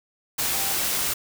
sine tone in noise, 784 Hz, G5, in tune, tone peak -35 dBFS, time 0.53-0.73 s, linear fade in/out 10 ms, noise white, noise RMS -25 dBFS, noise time 0.38-1.14 s, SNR -13 dB, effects none

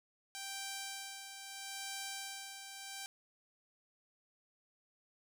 5% pulse tone with tremolo, 784 Hz, G5, in tune, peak -29 dBFS, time 0.35-3.06 s, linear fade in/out 0 ms, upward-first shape sine, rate 0.76 Hz, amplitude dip 55%, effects none

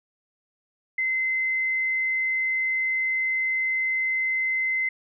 sine tone, 2060 Hz, C7, 28 cents flat, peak -22 dBFS, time 0.98-4.89 s, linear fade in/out 5 ms, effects none

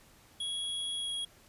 square tone with pitch glide, 3328 to 3307 Hz, G#7 to G#7, +3 to -8 cents, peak -34 dBFS, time 0.4-1.25 s, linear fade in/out 5 ms, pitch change -11 cents, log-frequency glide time 0.95-1.12 s, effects pink hiss -60 dBFS RMS until 1.48 s + resampled to 32000 Hz

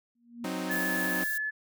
sine tone with exponential growth, 236.7 Hz, A#3, 27 cents sharp, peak -33 dBFS, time 0.15-0.45 s, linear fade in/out 5 ms, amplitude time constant 65 ms
sawtooth chord, C diminished, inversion second, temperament equal, 185 / 261.6 / 311.1 Hz, Gb3 / C4 / Eb4, 0 / 0 / 0 cents, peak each -32 dBFS, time 0.44-1.24 s, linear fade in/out 5 ms
sine tone, 1724 Hz, A6, 36 cents flat, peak -29 dBFS, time 0.69-1.51 s, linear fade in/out 20 ms
violet noise, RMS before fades -37 dBFS, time 0.71-1.38 s, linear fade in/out 5 ms
effects none

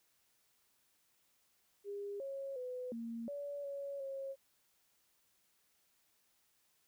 sine tone with pitch steps, 404.5 / 547 / 502 / 230.8 / 572 / 560 / 543 Hz, G#4 / C#5 / B4 / A#3 / D5 / C#5 / C#5, -46 / -23 / +28 / -17 / -46 / +18 / -36 cents, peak -40 dBFS, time 1.84-4.36 s, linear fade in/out 50 ms, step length 360 ms, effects white hiss -75 dBFS RMS until 6.87 s

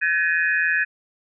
sine tone cluster, 1533 / 1700 / 1864 / 2485 Hz, G6 / G#6 / A#6 / D#7, -39 / +40 / -1 / -3 cents, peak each -25 / -20 / -27 / -26 dBFS, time 0.01-0.85 s, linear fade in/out 20 ms, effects none

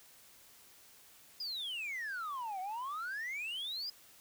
sine exponential two-way sweep, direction down then up, 5040 to 728 to 5040 Hz, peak -35 dBFS, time 1.4-3.9 s, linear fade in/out 5 ms, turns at 2.6 s, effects tanh soft clip ceiling -36 dBFS + white hiss -60 dBFS RMS until 4.2 s

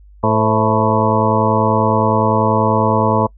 harmonic tone with a mistuned harmonic, 110 Hz, A2, in tune, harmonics 1 / 2 / 3 / 4 / 5 / 6 / 8 / 9 / 10, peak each -19 / -19 / -25 / -20 / -20 / -21 / -20 / -19 / -23 dBFS, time 0.23-3.27 s, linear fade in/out 10 ms, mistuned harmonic 5, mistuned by -61 cents, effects noise-tail reverb RT60 0.1 s tail -25 dB re dry + added 50 Hz sine -40 dBFS peak until 3.37 s

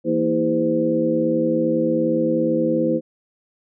sine tone cluster, 164.8 / 233 / 322.7 / 400.1 / 513 Hz, E3 / A#3 / E4 / G4 / C5, 0 / -1 / -37 / +35 / -34 cents, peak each -28 / -23 / -21 / -28 / -21 dBFS, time 0.04-3.01 s, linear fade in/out 50 ms, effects none

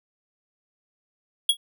square tone with exponential decay, 3322 Hz, G#7, in tune, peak -13 dBFS, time 1.49-1.57 s, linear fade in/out 5 ms, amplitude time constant 17 ms, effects none

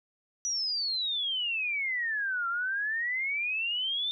sine exponential two-way sweep, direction down then up, 5920 to 1359 to 3610 Hz, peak -28 dBFS, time 0.45-4.11 s, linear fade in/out 0 ms, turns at 2.48 s, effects none

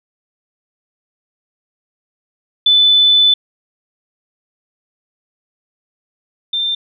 sine tone pair in turn, 3503 / 3583 Hz, A7 / A7, -8 / +31 cents, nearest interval unison, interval 39 cents, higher second, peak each -7 / -15 dBFS, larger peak first, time 2.66-3.34 / 6.53-6.75 s, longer first, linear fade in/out 5 ms, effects none

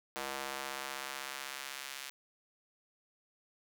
square tone with high-pass filter sweep, 68 Hz, C#2, 33 cents flat, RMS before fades -42 dBFS, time 0.16-2.1 s, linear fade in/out 0 ms, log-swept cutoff 610 to 2200 Hz, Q 0.72, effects none

